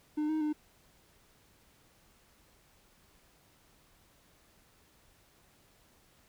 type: tone with pitch steps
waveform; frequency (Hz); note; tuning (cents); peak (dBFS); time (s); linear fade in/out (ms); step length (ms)
triangle; 302.3 / 312.5 / 302.5; D#4 / D#4 / D#4; -50 / +8 / -49; -27; 0.17-0.53; 10; 120
effects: pink hiss -65 dBFS RMS until 6.28 s